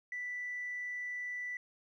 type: tone with tanh clipping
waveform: triangle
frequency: 1975.5 Hz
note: B6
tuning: in tune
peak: -37 dBFS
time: 0.12-1.57 s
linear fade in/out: 2 ms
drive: 4 dB
effects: none